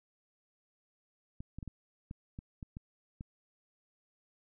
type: clicks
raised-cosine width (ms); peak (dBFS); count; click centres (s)
5; -30; 9; 1.405 / 1.586 / 1.628 / 1.677 / 2.111 / 2.389 / 2.628 / 2.769 / 3.209
effects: none